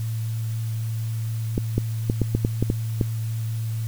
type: clicks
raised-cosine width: 3 ms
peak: -8 dBFS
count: 9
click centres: 1.579 / 1.78 / 2.099 / 2.217 / 2.35 / 2.449 / 2.626 / 2.701 / 3.012 s
effects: added 112 Hz sine -24 dBFS peak until 3.87 s + white hiss -45 dBFS RMS until 3.87 s